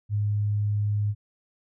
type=tone; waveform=sine; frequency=103.83 Hz; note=G#2; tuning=in tune; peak=-22 dBFS; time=0.09-1.15 s; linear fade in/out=50 ms; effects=none